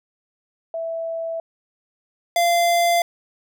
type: tone pair in turn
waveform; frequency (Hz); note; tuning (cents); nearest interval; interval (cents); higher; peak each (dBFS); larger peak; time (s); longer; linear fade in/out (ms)
sine / square; 659 / 689.4; E5 / F5; -1 / -23; minor second; 78; second; -24 / -16; second; 0.74-1.4 / 2.36-3.02; neither; 2
effects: none